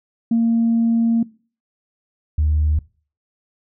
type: tone pair in turn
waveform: sine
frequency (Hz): 230.1 / 76.08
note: A#3 / D#2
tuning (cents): -22 / -38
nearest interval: octave + perfect fifth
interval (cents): 1916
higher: first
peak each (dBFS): -12 / -13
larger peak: first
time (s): 0.31-1.23 / 2.38-2.79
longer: first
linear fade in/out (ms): 5
effects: noise-tail reverb RT60 0.4 s tail -22 dB re dry + tanh soft clip ceiling -10 dBFS